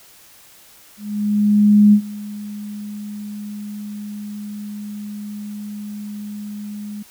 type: tone with ADSR envelope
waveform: sine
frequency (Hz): 207.7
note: G#3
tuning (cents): 0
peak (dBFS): -6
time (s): 0.97-7.03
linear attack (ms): 960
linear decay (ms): 79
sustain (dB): -21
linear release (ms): 10
effects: white hiss -47 dBFS RMS until 7.1 s